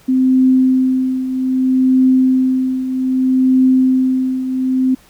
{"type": "tone with tremolo", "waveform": "sine", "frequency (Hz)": 259.1, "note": "C4", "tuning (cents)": -17, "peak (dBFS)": -7, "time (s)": [0.08, 4.95], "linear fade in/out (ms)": 10, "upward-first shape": "triangle", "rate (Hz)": 0.63, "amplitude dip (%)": 70, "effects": ["pink hiss -48 dBFS RMS until 5.09 s"]}